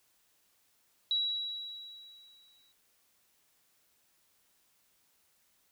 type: tone with exponential decay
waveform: sine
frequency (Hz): 3895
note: B7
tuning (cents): -25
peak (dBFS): -26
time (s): 1.11-2.72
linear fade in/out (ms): 1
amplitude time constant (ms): 350
effects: white hiss -71 dBFS RMS until 5.71 s